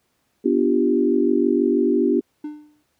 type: chord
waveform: sine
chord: G dominant seventh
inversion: first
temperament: equal with one note detuned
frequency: 246.9 / 293.7 / 346.2 / 392 Hz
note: B3 / D4 / F4 / G4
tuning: 0 / 0 / -15 / 0 cents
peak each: -21 dBFS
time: 0.44-2.21 s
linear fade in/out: 20 ms
type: tone with exponential decay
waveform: triangle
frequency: 300 Hz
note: D4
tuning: 37 cents sharp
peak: -23 dBFS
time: 2.44-2.83 s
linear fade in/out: 5 ms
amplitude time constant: 83 ms
effects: pink hiss -68 dBFS RMS until 2.99 s + high-pass 80 Hz 12 dB/octave